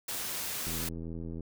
white noise, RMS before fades -36 dBFS, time 0.08-0.89 s, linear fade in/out 5 ms
click train, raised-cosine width 3 ms, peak -28 dBFS, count 62, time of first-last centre 0.67-1.407 s, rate 82.8 Hz
effects none

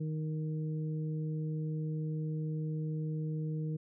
harmonic tone, 155.56 Hz, D#3, in tune, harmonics 1 / 2 / 3, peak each -33 / -44 / -46 dBFS, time 0-3.77 s, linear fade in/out 10 ms, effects none

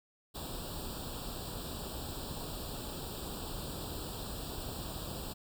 pink noise with comb filter, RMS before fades -41 dBFS, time 0.34-5.34 s, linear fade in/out 20 ms, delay 0.24 ms, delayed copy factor +1, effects none

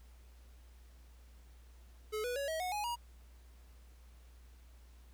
square tone with pitch steps, 429.6 / 490.6 / 560.3 / 640 / 730.9 / 834.7 / 953.3 Hz, A4 / B4 / C#5 / D#5 / F#5 / G#5 / A#5, -41 / -12 / +18 / +49 / -21 / +9 / +39 cents, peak -36 dBFS, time 2.12-2.96 s, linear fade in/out 20 ms, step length 120 ms, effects added 60 Hz sine -55 dBFS peak until 5.13 s + pink hiss -68 dBFS RMS until 5.13 s

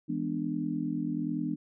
sine chord, E dominant seventh, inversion none, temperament just, 164.81 / 206 / 247.2 / 296.7 Hz, E3 / G#3 / B3 / D4, 0 / -14 / +2 / +18 cents, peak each -36 / -37 / -34 / -33 dBFS, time 0.08-1.56 s, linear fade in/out 20 ms, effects none

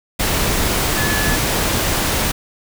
sine tone in noise, 1717 Hz, A6, 43 cents flat, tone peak -22 dBFS, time 0.97-1.36 s, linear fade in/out 10 ms, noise pink, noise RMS -18 dBFS, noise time 0.19-2.32 s, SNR -7 dB, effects none

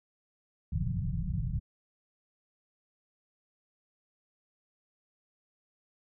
white low-pass noise, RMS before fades -32 dBFS, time 0.72-1.6 s, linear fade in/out 10 ms, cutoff 180 Hz, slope 96 dB/octave, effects none

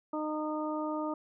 harmonic tone, 306.5 Hz, D#4, 26 cents flat, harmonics 1 / 2 / 3 / 4, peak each -34 / -37 / -39 / -40 dBFS, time 0.13-1.14 s, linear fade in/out 5 ms, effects none

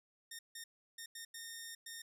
10% pulse tone bursts at uneven times, 1834 Hz, A#6, 29 cents flat, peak -37 dBFS, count 6, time 0.31-0.39 / 0.55-0.64 / 0.98-1.06 / 1.15-1.25 / 1.34-1.75 / 1.86-2.02 s, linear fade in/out 5 ms, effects none

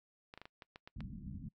clicks, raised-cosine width 0.3 ms, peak -33 dBFS, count 8, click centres 0.339 / 0.376 / 0.416 / 0.455 / 0.622 / 0.759 / 0.875 / 1.006 s
white low-pass noise, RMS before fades -46 dBFS, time 0.96-1.49 s, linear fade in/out 5 ms, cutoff 240 Hz, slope 48 dB/octave
effects noise-tail reverb RT60 0.1 s tail -24 dB re dry

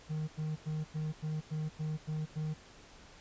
triangle tone bursts, 154.8 Hz, D#3, 9 cents flat, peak -31 dBFS, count 9, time 0.09-2.544 s, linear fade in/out 20 ms, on 190 ms, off 93 ms, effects pink hiss -56 dBFS RMS until 3.2 s + resampled to 16000 Hz

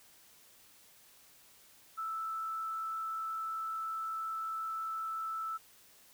sine tone with frequency modulation, 1318.5 Hz, E6, in tune, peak -35 dBFS, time 1.97-5.58 s, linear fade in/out 20 ms, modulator 57.6 Hz, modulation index 0.21, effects white hiss -61 dBFS RMS until 6.13 s

